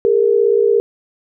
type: tone pair together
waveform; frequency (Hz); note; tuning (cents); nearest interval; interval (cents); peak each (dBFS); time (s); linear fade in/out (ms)
sine; 406.7 / 463.9; G#4 / A#4; -36 / -8; major second; 228; -13; 0.05-0.8; 0
effects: none